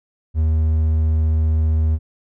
triangle tone, 78.8 Hz, D#2, 23 cents sharp, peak -12 dBFS, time 0.34-1.99 s, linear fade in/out 50 ms, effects none

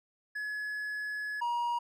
triangle tone pair in turn, 1697 / 952.4 Hz, G#6 / A#5, +37 / +37 cents, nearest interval minor seventh, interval 1000 cents, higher first, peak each -32 / -27 dBFS, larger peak second, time 0.35-1.41 / 1.41-1.79 s, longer first, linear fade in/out 10 ms, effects none

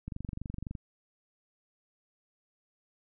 click train, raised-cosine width 5 ms, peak -25 dBFS, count 17, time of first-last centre 0.08-0.752 s, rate 23.8 Hz, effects none

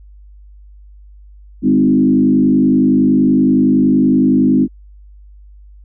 sine tone with frequency modulation, 256.4 Hz, C4, 35 cents flat, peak -8 dBFS, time 1.62-4.68 s, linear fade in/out 50 ms, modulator 50.7 Hz, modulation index 1.2, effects added 50 Hz sine -37 dBFS peak until 5.84 s

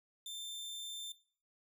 sawtooth tone, 3571 Hz, A7, 25 cents sharp, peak -40 dBFS, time 0.26-1.12 s, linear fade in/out 2 ms, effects noise-tail reverb RT60 0.5 s tail -18 dB re dry

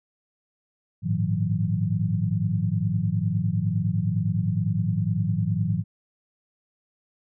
sine tone cluster, 102.9 / 112.7 / 156.9 / 179.1 Hz, G#2 / A2 / D#3 / F3, -16 / +42 / +15 / +44 cents, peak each -27 dBFS, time 1.02-5.84 s, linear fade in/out 50 ms, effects none

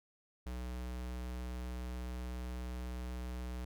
square tone, 61.74 Hz, B1, in tune, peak -40 dBFS, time 0.46-3.65 s, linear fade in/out 5 ms, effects none

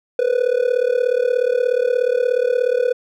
triangle tone with amplitude modulation, 493.9 Hz, B4, in tune, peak -9 dBFS, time 0.19-2.93 s, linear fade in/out 2 ms, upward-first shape sine, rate 36.8 Hz, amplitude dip 90%, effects none

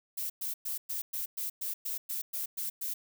violet noise bursts, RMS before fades -35 dBFS, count 12, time 0.17-2.94 s, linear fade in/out 10 ms, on 130 ms, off 110 ms, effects none

